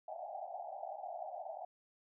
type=band-pass noise; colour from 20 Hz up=white; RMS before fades=-45 dBFS; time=0.08-1.65 s; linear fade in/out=5 ms; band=620 to 800 Hz; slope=96 dB/octave; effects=none